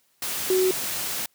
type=tone in noise; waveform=sine; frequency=372.5 Hz; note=F#4; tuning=12 cents sharp; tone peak=-18 dBFS; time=0.5-0.71 s; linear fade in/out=2 ms; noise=white; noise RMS=-29 dBFS; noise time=0.22-1.26 s; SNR=+8 dB; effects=white hiss -66 dBFS RMS until 1.34 s + high-pass 80 Hz 12 dB/octave